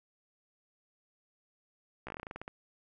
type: slowing click train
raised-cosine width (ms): 0.5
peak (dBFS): -26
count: 13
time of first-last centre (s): 2.07-2.479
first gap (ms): 15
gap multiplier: 1.14
effects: none